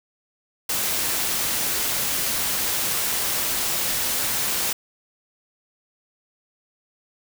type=noise; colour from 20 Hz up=white; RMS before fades=-24 dBFS; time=0.69-4.73 s; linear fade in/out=5 ms; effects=none